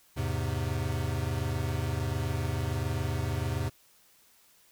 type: chord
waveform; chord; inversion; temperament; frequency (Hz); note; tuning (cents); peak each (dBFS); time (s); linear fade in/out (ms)
square; E augmented; none; equal; 82.41 / 103.83 / 130.81; E2 / G#2 / B#2; 0 / 0 / 0; -34; 0.16-3.7; 20
effects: white hiss -62 dBFS RMS until 4.71 s